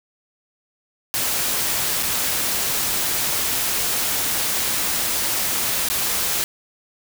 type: noise with dropouts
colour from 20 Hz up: white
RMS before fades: -22 dBFS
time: 1.14-6.44 s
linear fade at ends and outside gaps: 0 ms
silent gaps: 2.026-2.03 / 5.887-5.9 s
effects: none